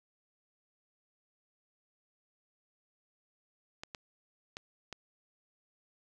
clicks, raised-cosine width 0.2 ms, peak -24 dBFS, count 4, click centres 3.835 / 3.948 / 4.569 / 4.927 s, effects none

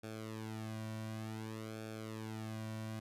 sawtooth tone with flanger, 110 Hz, A2, in tune, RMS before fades -44 dBFS, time 0.03-3 s, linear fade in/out 10 ms, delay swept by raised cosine 1 to 2.4 ms, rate 0.55 Hz, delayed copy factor -0.8, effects resampled to 32000 Hz

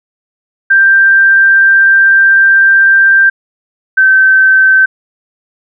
sine tone pair in turn, 1577 / 1543.7 Hz, G6 / G6, +10 / -27 cents, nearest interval unison, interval 37 cents, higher first, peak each -3 dBFS, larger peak neither, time 0.7-3.3 / 3.97-4.86 s, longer first, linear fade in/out 10 ms, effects none

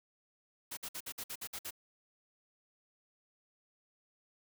white noise bursts, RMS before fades -42 dBFS, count 9, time 0.71-1.708 s, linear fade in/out 10 ms, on 62 ms, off 55 ms, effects none

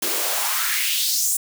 white noise with high-pass filter sweep, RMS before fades -22 dBFS, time 0.02-1.37 s, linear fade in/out 5 ms, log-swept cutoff 290 to 8700 Hz, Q 2.7, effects none

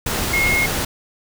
sine tone in noise, 2154 Hz, C7, 50 cents sharp, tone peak -16 dBFS, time 0.33-0.66 s, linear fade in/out 5 ms, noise pink, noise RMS -22 dBFS, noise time 0.06-0.85 s, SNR +3 dB, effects none

